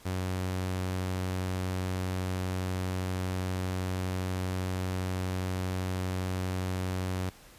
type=tone; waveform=sawtooth; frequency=92.5 Hz; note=F#2; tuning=in tune; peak=-26 dBFS; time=0.05-7.3 s; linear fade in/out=10 ms; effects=pink hiss -54 dBFS RMS until 7.58 s + resampled to 32000 Hz